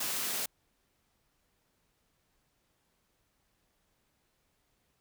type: high-pass noise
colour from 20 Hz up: white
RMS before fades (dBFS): -34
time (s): 0-0.46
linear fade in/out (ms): 5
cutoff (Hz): 120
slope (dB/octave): 96
effects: pink hiss -75 dBFS RMS until 5 s